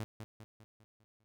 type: tone with echo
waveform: sawtooth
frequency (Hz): 109.7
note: A2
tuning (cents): -5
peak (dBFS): -33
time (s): 0-0.04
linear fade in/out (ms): 0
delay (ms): 200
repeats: 6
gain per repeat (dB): -6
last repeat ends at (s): 1.24
effects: none